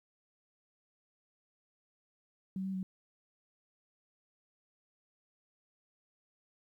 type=tone with pitch steps; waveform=sine; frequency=189.9 / 191.6 / 187.6 Hz; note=F#3 / G3 / F#3; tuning=+45 / -39 / +24 cents; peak=-34 dBFS; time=2.56-2.83 s; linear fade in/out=2 ms; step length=90 ms; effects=12-bit